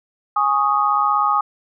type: chord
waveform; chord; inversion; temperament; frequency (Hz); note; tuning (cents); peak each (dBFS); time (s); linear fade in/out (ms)
sine; Ab suspended fourth; none; equal; 830.6 / 1108.7 / 1244.5; Ab5 / Db6 / Eb6; 0 / 0 / 0; -20 / -21 / -17; 0.36-1.41; 5
effects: none